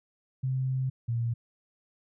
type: tone pair in turn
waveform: sine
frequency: 130.81 / 117.15 Hz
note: C3 / A#2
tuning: 0 / +9 cents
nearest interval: major second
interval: 191 cents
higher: first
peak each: -26 / -26 dBFS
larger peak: neither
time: 0.43-0.9 / 1.08-1.34 s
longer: first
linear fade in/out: 10 ms
effects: none